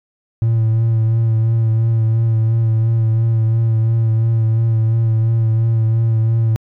triangle tone with vibrato, 112.8 Hz, A2, 44 cents sharp, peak -9 dBFS, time 0.42-6.56 s, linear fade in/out 0 ms, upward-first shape sine, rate 2.9 Hz, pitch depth 27 cents each way, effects tanh soft clip ceiling -6 dBFS

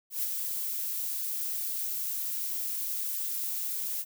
violet noise with ADSR envelope, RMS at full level -29 dBFS, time 0.1-4.05 s, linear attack 130 ms, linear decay 29 ms, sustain -4 dB, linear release 43 ms, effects none

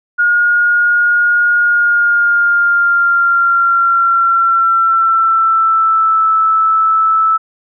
sine tone with pitch glide, 1431 to 1312.2 Hz, F6 to E6, +42 to -8 cents, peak -8 dBFS, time 0.18-7.38 s, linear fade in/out 20 ms, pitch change -150 cents, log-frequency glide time 1.57-6.31 s, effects none

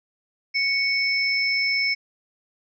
sine tone pair together, 2221 / 5282 Hz, C#7 / E8, +3 / +3 cents, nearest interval octave + minor third, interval 1500 cents, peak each -21 / -25 dBFS, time 0.54-1.95 s, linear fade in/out 20 ms, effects none

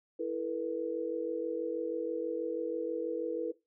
sine chord, E suspended fourth, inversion none, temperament equal with one note detuned, 329.6 / 440 / 486.2 Hz, E4 / A4 / B4, 0 / 0 / -27 cents, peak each -37 / -37 / -35 dBFS, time 0.19-3.52 s, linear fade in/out 10 ms, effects noise-tail reverb RT60 0.2 s tail -17 dB re dry

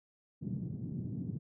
white band-pass noise, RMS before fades -39 dBFS, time 0.41-1.39 s, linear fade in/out 20 ms, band 110 to 210 Hz, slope 24 dB/octave, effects none

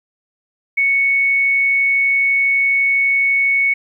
sine tone, 2217 Hz, C#7, in tune, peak -12 dBFS, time 0.77-3.74 s, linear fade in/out 10 ms, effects 9-bit

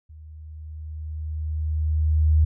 sine tone with level ramp, 77.5 Hz, D#2, 6 cents flat, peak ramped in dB -41 to -13 dBFS, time 0.09-2.45 s, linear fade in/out 10 ms, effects none

